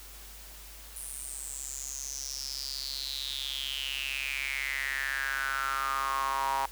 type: tone with high-pass filter sweep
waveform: sawtooth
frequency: 135.7 Hz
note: C#3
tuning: 36 cents flat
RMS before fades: -34 dBFS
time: 0.96-6.66 s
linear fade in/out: 2 ms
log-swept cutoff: 10000 to 890 Hz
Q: 7.6
effects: added 50 Hz sine -49 dBFS peak until 6.71 s + white hiss -49 dBFS RMS until 6.71 s